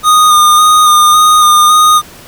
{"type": "tone with vibrato", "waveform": "square", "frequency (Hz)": 1226, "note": "D#6", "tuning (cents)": -26, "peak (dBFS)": -4, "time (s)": [0.03, 2.02], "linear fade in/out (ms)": 50, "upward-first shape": "square", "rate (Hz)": 1.8, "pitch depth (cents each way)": 16, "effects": ["pink hiss -34 dBFS RMS until 2.27 s"]}